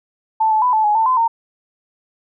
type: tone with pitch steps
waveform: sine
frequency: 881 / 868 / 996 / 872 / 838 / 892 / 1023 / 917 Hz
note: A5 / A5 / B5 / A5 / G#5 / A5 / C6 / A#5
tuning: +2 / -24 / +14 / -16 / +15 / +23 / -39 / -29 cents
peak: -12 dBFS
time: 0.4-1.28 s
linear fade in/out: 10 ms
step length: 110 ms
effects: none